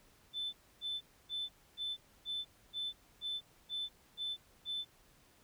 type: tone bursts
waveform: sine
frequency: 3522 Hz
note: A7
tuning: 1 cent sharp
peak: -35 dBFS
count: 10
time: 0.33-4.85 s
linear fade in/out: 50 ms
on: 200 ms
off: 280 ms
effects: tanh soft clip ceiling -32 dBFS + pink hiss -66 dBFS RMS until 5.43 s